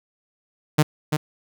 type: tone with echo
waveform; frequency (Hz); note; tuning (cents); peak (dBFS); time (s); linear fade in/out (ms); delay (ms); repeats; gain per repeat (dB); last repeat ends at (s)
sawtooth; 152; D#3; -40; -9; 0.78-0.83; 10; 340; 1; -6; 1.17
effects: none